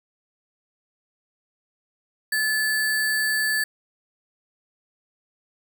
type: tone with sample-and-hold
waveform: sine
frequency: 1730 Hz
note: A6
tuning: 30 cents flat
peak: -20 dBFS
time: 2.32-3.64 s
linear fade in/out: 5 ms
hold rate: 6300 Hz
effects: none